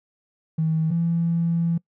triangle tone pair in turn, 159.6 / 168.07 Hz, D#3 / E3, +44 / +34 cents, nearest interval minor second, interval 90 cents, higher second, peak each -15 dBFS, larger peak neither, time 0.58-0.91 / 0.91-1.78 s, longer second, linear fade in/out 10 ms, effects noise-tail reverb RT60 0.1 s tail -26 dB re dry + tanh soft clip ceiling -17 dBFS

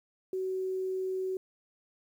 sine tone with quantisation, 375.9 Hz, F#4, 27 cents sharp, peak -30 dBFS, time 0.33-1.37 s, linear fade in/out 2 ms, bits 10, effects none

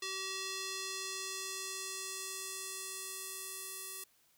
square tone with band-pass filter sweep, 381.8 Hz, G4, 46 cents flat, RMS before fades -42 dBFS, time 0.02-4.04 s, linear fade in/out 5 ms, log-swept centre 4700 to 12000 Hz, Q 1.1, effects white hiss -70 dBFS RMS until 4.37 s

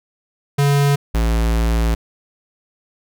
square tone pair in turn, 141.9 / 56.31 Hz, C#3 / A1, +41 / +41 cents, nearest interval octave + major third, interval 1600 cents, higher first, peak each -13 / -15 dBFS, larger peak first, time 0.58-0.96 / 1.14-1.95 s, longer second, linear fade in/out 10 ms, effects none

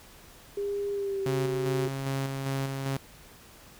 sine tone with pitch glide, 403.6 to 380.9 Hz, G#4 to G4, -49 to -50 cents, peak -28 dBFS, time 0.57-1.88 s, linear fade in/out 5 ms, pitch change -101 cents, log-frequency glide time 0.92-1.4 s
sawtooth tone with tremolo, 135.8 Hz, C#3, 35 cents flat, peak -24 dBFS, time 1.26-2.97 s, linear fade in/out 2 ms, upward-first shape square, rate 2.5 Hz, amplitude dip 35%
effects pink hiss -52 dBFS RMS until 3.79 s

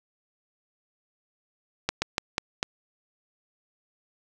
slowing click train, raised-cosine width 0.2 ms, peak -7 dBFS, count 5, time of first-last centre 1.89-2.629 s, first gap 130 ms, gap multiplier 1.24, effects none

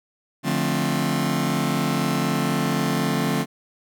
sawtooth chord, D minor seventh, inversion none, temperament just, 146.83 / 176.2 / 220.2 / 264.3 Hz, D3 / F3 / A3 / C4, 0 / +16 / +2 / +18 cents, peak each -22 dBFS, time 0.43-3.46 s, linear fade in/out 50 ms, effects none

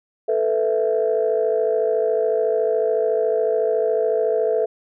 sine chord, A suspended second, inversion none, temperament equal, 440 / 493.9 / 659.3 Hz, A4 / B4 / E5, 0 / 0 / 0 cents, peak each -19 / -22 / -22 dBFS, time 0.28-4.66 s, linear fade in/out 10 ms, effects tanh soft clip ceiling -9 dBFS

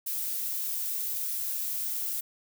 violet noise, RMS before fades -32 dBFS, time 0.06-2.21 s, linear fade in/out 10 ms, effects none

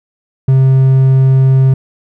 triangle tone, 132.7 Hz, C3, 25 cents sharp, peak -3 dBFS, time 0.48-1.74 s, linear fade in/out 5 ms, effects none

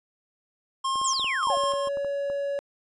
square tone with tremolo, 1068 Hz, C6, 35 cents sharp, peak -25 dBFS, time 0.84-1.89 s, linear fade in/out 10 ms, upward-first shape square, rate 1.7 Hz, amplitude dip 50%
clicks, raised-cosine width 1 ms, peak -27 dBFS, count 12, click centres 0.957 / 1.015 / 1.196 / 1.244 / 1.471 / 1.572 / 1.637 / 1.737 / 1.873 / 1.972 / 2.047 / 2.3 s
sine exponential sweep, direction down, 8372 to 640 Hz, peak -25 dBFS, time 1.04-1.56 s, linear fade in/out 10 ms
triangle tone, 563 Hz, C#5, 27 cents sharp, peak -24 dBFS, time 1.5-2.59 s, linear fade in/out 0 ms
effects resampled to 24000 Hz

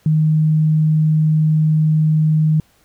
sine tone, 155.56 Hz, D#3, in tune, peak -11 dBFS, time 0.06-2.6 s, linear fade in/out 2 ms, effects pink hiss -56 dBFS RMS until 2.84 s

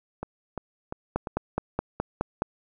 two click trains, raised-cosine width 1 ms, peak -18 / -11 dBFS, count 4 / 7, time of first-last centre 0.23-1.272 / 1.16-2.421 s, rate 2.88 / 4.76 Hz, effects none

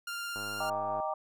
sawtooth tone with vibrato, 1396.9 Hz, F6, in tune, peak -32 dBFS, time 0.07-0.7 s, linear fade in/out 5 ms, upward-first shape square, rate 18 Hz, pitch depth 9 cents each way
click train, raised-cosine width 1 ms, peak -30 dBFS, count 67, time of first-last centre 0.36-1.001 s, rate 103 Hz
sine chord, Eb major seventh, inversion none, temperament equal, 622.3 / 784 / 932.3 / 1174.7 Hz, Eb5 / G5 / Bb5 / D6, 0 / 0 / 0 / 0 cents, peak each -35 / -35 / -38 / -38 dBFS, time 0.6-1.14 s, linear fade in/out 5 ms
effects none

